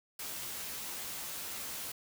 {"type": "noise with comb filter", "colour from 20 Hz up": "white", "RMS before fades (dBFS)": -41, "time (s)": [0.19, 1.92], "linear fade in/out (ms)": 5, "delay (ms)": 14, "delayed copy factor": 0.5, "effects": []}